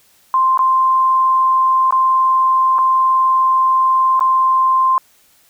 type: tone with dropouts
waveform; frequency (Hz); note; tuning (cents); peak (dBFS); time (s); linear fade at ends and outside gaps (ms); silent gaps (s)
sine; 1046.5; C6; 0; -10; 0.34-4.98; 1; 0.575-0.591 / 1.908-1.924 / 2.784-2.788 / 4.195-4.208
effects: white hiss -53 dBFS RMS until 5.49 s